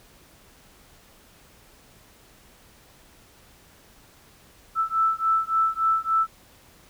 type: beating tone pair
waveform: sine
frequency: 1318.5 / 1322 Hz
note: E6 / E6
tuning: 0 / +5 cents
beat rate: 3.5 Hz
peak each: -23 dBFS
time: 4.75-6.27 s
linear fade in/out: 50 ms
effects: pink hiss -54 dBFS RMS until 6.89 s